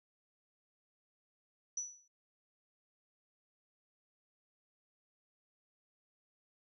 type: tone with exponential decay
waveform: sine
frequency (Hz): 5920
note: F#8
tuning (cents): 0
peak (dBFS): -33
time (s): 1.77-2.08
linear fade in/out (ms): 5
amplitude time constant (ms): 67
effects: none